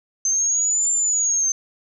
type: exponential two-way sweep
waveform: sine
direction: up then down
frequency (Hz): 6230 to 7270 to 6230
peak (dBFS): -17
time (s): 0.25-1.52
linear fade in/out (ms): 2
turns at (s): 0.92
effects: none